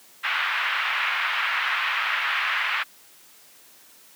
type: band-pass noise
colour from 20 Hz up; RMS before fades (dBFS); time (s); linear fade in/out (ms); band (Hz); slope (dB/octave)
pink; -25; 0.23-2.84; 20; 1200 to 2800; 24
effects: white hiss -52 dBFS RMS until 4.15 s + high-pass 150 Hz 12 dB/octave